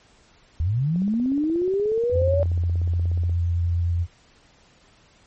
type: linear sweep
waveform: sine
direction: up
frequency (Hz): 73.42 to 579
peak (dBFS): -19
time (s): 0.6-2.43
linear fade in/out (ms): 0
type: click train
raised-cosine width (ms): 2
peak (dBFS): -27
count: 40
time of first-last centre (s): 0.96-3.295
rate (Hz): 16.7
type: tone with vibrato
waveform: sine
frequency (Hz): 86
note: F2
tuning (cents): -26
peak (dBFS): -19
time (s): 2.11-4.07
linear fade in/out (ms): 50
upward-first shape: sine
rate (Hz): 9.7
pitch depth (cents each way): 13
effects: pink hiss -56 dBFS RMS until 5.26 s + MP3 32 kbps